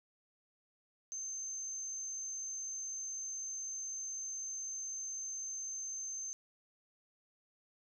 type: tone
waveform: sine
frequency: 6272 Hz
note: G8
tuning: in tune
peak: -39 dBFS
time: 1.12-6.33 s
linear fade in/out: 0 ms
effects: none